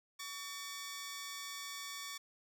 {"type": "tone pair together", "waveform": "10% pulse", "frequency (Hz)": [1133.9, 1800], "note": ["C#6", "A6"], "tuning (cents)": [39, 39], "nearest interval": "minor sixth", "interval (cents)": 800, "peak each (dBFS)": [-36, -39], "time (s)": [0.19, 2.18], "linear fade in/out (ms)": 10, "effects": []}